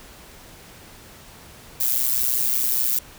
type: noise with amplitude modulation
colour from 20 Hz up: violet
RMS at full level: -18 dBFS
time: 1.8-2.99 s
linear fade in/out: 5 ms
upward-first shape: sine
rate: 125 Hz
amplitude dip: 80%
effects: pink hiss -45 dBFS RMS until 3.18 s